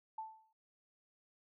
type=tone with exponential decay; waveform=sine; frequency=880 Hz; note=A5; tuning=in tune; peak=-38 dBFS; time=0.18-0.53 s; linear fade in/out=5 ms; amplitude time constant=75 ms; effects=none